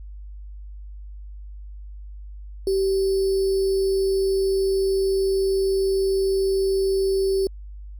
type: tone with sample-and-hold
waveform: sine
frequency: 386.7 Hz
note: G4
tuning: 24 cents flat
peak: -18 dBFS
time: 2.67-7.47 s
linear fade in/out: 2 ms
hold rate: 4900 Hz
effects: added 50 Hz sine -35 dBFS peak until 7.99 s + resampled to 32000 Hz